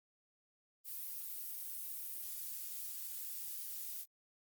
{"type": "noise", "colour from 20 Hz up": "violet", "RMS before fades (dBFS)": -44, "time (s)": [0.84, 4.06], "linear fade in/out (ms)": 50, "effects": ["Opus 32 kbps"]}